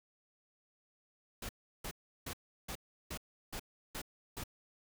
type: noise bursts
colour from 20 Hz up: pink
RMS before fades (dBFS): -42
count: 8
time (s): 1.42-4.438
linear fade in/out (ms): 5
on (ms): 71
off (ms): 350
effects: none